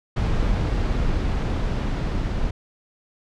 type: noise with level ramp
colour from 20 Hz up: brown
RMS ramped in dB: -21 to -24 dBFS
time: 0.16-2.51 s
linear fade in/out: 10 ms
effects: low-pass 5000 Hz 12 dB/octave

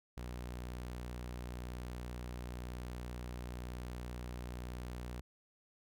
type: tone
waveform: sawtooth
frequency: 61 Hz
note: B1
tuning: 21 cents flat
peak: -38 dBFS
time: 0.17-5.21 s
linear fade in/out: 5 ms
effects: none

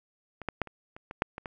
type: clicks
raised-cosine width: 0.5 ms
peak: -25 / -15 / -12 / -29 / -29 / -24 / -9 / -23 / -22 dBFS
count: 9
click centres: 0.417 / 0.487 / 0.617 / 0.673 / 0.965 / 1.111 / 1.221 / 1.381 / 1.458 s
effects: none

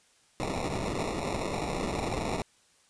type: noise with sample-and-hold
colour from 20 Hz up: blue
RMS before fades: -32 dBFS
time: 0.4-2.42 s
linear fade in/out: 0 ms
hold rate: 1575 Hz
effects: white hiss -64 dBFS RMS until 2.89 s + resampled to 22050 Hz

